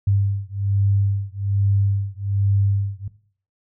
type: beating tone pair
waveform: sine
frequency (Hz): 99 / 100.2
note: G2 / G2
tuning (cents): +18 / +38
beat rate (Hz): 1.2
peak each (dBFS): -20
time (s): 0.07-3.08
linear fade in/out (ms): 5
effects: noise-tail reverb RT60 0.5 s tail -17 dB re dry